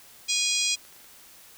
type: harmonic tone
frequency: 821 Hz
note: G#5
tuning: 20 cents flat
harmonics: 3 / 4 / 5 / 6 / 7 / 8 / 9 / 10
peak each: -30 / -30 / -32 / -30 / -30 / -34 / -32 / -35 dBFS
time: 0.28-0.76 s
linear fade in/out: 20 ms
type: clicks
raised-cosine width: 0.2 ms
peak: -35 dBFS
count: 5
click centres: 0.851 / 0.926 / 0.964 / 1.002 / 1.044 s
effects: white hiss -51 dBFS RMS until 1.57 s